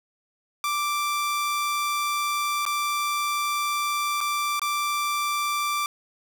sawtooth tone with dropouts, 1174.7 Hz, D6, in tune, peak -20 dBFS, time 0.64-5.86 s, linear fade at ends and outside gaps 1 ms, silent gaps 2.653-2.663 / 4.206-4.211 / 4.595-4.617 s, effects none

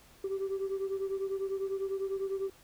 sine beating tone pair, 386.4 / 396.4 Hz, G4 / G4, -25 / +19 cents, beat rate 10 Hz, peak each -31 / -35 dBFS, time 0.24-2.5 s, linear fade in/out 5 ms, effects tanh soft clip ceiling -28 dBFS + pink hiss -59 dBFS RMS until 2.63 s

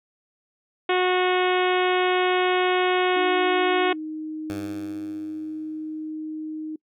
harmonic tone, 365.3 Hz, F#4, 22 cents flat, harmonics 1 / 2 / 3 / 4 / 5 / 6 / 7 / 8 / 9 / 10, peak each -21 / -25 / -29 / -31 / -32 / -31 / -33 / -35 / -35 / -40 dBFS, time 0.89-3.93 s, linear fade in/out 5 ms
sine tone, 311.1 Hz, D#4, in tune, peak -29 dBFS, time 3.16-6.76 s, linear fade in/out 5 ms
10% pulse tone with exponential decay, 98.6 Hz, G2, 11 cents sharp, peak -23 dBFS, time 4.5-6.11 s, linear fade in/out 0 ms, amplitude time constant 350 ms
effects noise-tail reverb RT60 0.1 s tail -26 dB re dry

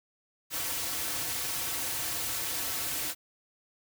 white noise with comb filter, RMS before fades -33 dBFS, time 0.5-3.15 s, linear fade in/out 50 ms, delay 4.9 ms, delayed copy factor -0.95, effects none

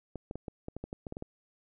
clicks, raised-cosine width 2 ms, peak -25 dBFS, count 12, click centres 0.157 / 0.311 / 0.356 / 0.482 / 0.684 / 0.766 / 0.84 / 0.929 / 1.068 / 1.124 / 1.169 / 1.224 s, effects none

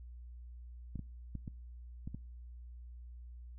clicks, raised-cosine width 5 ms, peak -29 dBFS, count 6, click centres 0.957 / 0.993 / 1.353 / 1.478 / 2.075 / 2.146 s, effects noise-tail reverb RT60 0.5 s tail -25 dB re dry + added 60 Hz sine -47 dBFS peak until 3.58 s

